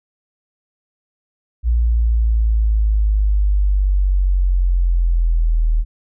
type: linear sweep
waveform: sine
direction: down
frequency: 58.6 to 39.19 Hz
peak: -12 dBFS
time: 1.63-5.85 s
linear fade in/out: 50 ms
effects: none